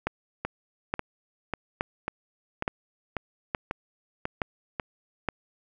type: two click trains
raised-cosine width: 0.5 ms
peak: -11 / -14 dBFS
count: 7 / 9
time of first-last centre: 0.07-5.287 / 0.45-4.798 s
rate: 1.15 / 1.84 Hz
effects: none